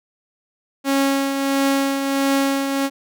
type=tone with tremolo; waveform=sawtooth; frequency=274.5 Hz; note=C#4; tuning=17 cents flat; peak=-11 dBFS; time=0.84-2.9 s; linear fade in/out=50 ms; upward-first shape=triangle; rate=1.5 Hz; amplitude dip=50%; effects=none